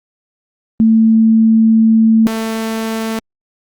sine / sawtooth tone pair in turn, 223 / 223 Hz, A3 / A3, +23 / +23 cents, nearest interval unison, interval 0 cents, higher neither, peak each -6 / -13 dBFS, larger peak first, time 0.8-2.27 / 2.27-3.19 s, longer first, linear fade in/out 0 ms, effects Opus 24 kbps

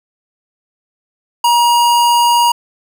square tone, 951 Hz, A#5, 34 cents sharp, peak -9 dBFS, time 1.44-2.52 s, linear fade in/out 5 ms, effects none

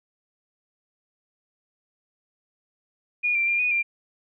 sine tone with pitch steps, 2440 / 2359 / 2394 / 2473 / 2381 Hz, D#7 / D7 / D7 / D#7 / D7, -34 / +7 / +33 / -11 / +23 cents, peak -20 dBFS, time 3.23-3.83 s, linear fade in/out 20 ms, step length 120 ms, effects none

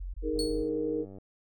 sine tone bursts, 45.02 Hz, F#1, 47 cents flat, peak -34 dBFS, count 4, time 0-0.632 s, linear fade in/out 10 ms, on 140 ms, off 24 ms
sine chord, D# suspended fourth, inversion none, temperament equal, 311.1 / 415.3 / 466.2 Hz, D#4 / G#4 / A#4, 0 / 0 / 0 cents, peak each -32 / -36 / -31 dBFS, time 0.22-1.06 s, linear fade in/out 50 ms
click train, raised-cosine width 2 ms, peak -34 dBFS, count 81, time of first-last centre 0.36-1.184 s, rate 97.1 Hz
35% pulse tone with exponential decay, 4393 Hz, C#8, 16 cents flat, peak -28 dBFS, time 0.39-0.69 s, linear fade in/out 1 ms, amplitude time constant 64 ms
effects none

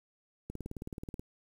click train, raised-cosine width 3 ms, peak -27 dBFS, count 14, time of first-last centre 0.5-1.195 s, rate 18.7 Hz, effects 9-bit

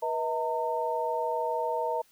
sine tone cluster, 485.1 / 638 / 911 Hz, B4 / D#5 / A#5, -31 / +43 / -40 cents, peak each -32 / -32 / -30 dBFS, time 0.02-2.02 s, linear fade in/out 10 ms, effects white hiss -63 dBFS RMS until 2.11 s

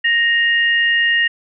sine tone pair together, 1864.7 / 2825 Hz, A#6 / F7, 0 / +19 cents, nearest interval perfect fifth, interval 719 cents, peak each -13 / -19 dBFS, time 0.04-1.28 s, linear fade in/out 10 ms, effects none

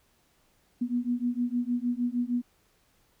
sine beating tone pair, 240 / 246.5 Hz, B3 / B3, -49 / -3 cents, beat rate 6.5 Hz, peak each -29 dBFS, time 0.81-2.42 s, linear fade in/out 10 ms, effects pink hiss -67 dBFS RMS until 3.2 s

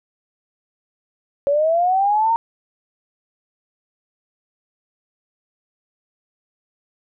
sine linear sweep, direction up, 554.4 to 931 Hz, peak -14 dBFS, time 1.47-2.36 s, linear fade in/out 0 ms, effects none

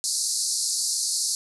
pink band-pass noise, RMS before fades -26 dBFS, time 0.04-1.35 s, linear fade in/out 0 ms, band 4200 to 11000 Hz, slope 96 dB/octave, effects none

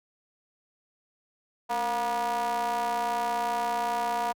square ring-modulated tone, 123.47 Hz, B2, in tune, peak -24 dBFS, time 1.69-4.33 s, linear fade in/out 20 ms, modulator 833 Hz, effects high-pass 60 Hz 12 dB/octave

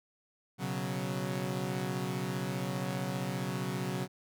sawtooth chord, B suspended second, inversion none, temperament equal, 123.47 / 138.59 / 185 Hz, B2 / C#3 / F#3, 0 / 0 / 0 cents, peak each -35 / -33 / -32 dBFS, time 0.58-4.08 s, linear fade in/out 50 ms, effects none

